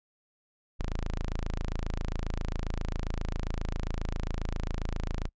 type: tone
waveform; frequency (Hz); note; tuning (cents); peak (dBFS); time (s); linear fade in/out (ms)
sawtooth; 27.44; A0; -4; -26; 0.79-5.29; 10
effects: noise-tail reverb RT60 0.1 s tail -26 dB re dry + resampled to 16000 Hz